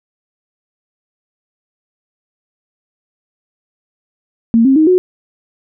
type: tone with pitch steps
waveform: sine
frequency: 229.1 / 267.8 / 313 / 365.8 Hz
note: A#3 / C4 / D#4 / F#4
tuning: -30 / +40 / +10 / -20 cents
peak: -6 dBFS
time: 4.54-4.98 s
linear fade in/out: 0 ms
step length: 110 ms
effects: none